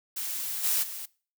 blue noise with level steps, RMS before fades -33 / -26 / -38 dBFS, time 0.16-1.06 s, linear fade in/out 10 ms, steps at 0.63 / 0.82 s, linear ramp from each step 20 ms, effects noise-tail reverb RT60 0.4 s tail -22 dB re dry

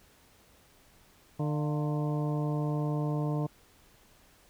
harmonic tone with a mistuned harmonic, 150 Hz, D3, 37 cents sharp, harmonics 1 / 2 / 3 / 4 / 5 / 6 / 7, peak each -29 / -35 / -39 / -41 / -43 / -45 / -46 dBFS, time 1.39-3.47 s, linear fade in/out 10 ms, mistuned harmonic 5, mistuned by -94 cents, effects pink hiss -61 dBFS RMS until 4.49 s

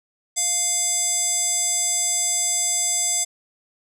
square tone with band-pass filter, 700 Hz, F5, 4 cents sharp, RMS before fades -22 dBFS, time 0.36-3.25 s, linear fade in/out 20 ms, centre 7600 Hz, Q 5.4, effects none

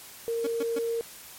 sine tone, 462.2 Hz, A#4, 15 cents flat, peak -26 dBFS, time 0.28-1.01 s, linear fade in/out 0 ms
30% pulse tone bursts, 280 Hz, C#4, 18 cents sharp, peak -28 dBFS, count 3, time 0.44-0.79 s, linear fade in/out 5 ms, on 30 ms, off 130 ms
effects white hiss -46 dBFS RMS until 1.38 s + MP3 64 kbps

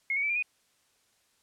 sine tone with pitch steps, 2161 / 2236 / 2313 / 2394 / 2477 Hz, C#7 / C#7 / D7 / D7 / D#7, -45 / +14 / -27 / +33 / -8 cents, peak -26 dBFS, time 0.1-0.425 s, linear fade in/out 2 ms, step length 65 ms, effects white hiss -69 dBFS RMS until 1.42 s + low-pass 10000 Hz 12 dB/octave

